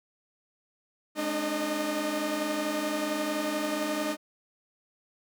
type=tone cluster; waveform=sawtooth; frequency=212.1 / 277.4 / 301.8 / 615 Hz; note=G#3 / C#4 / D4 / D#5; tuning=+37 / +1 / +47 / -20 cents; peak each=-34 / -35 / -27 / -29 dBFS; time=1.15-4.17 s; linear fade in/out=50 ms; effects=none